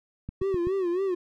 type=click train; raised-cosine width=5 ms; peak=-22 dBFS; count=4; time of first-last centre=0.29-0.671 s; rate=7.88 Hz
type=tone with vibrato; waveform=triangle; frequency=367.1 Hz; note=F#4; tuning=14 cents flat; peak=-22 dBFS; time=0.41-1.15 s; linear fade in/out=10 ms; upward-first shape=sine; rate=3.6 Hz; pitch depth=120 cents each way
effects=none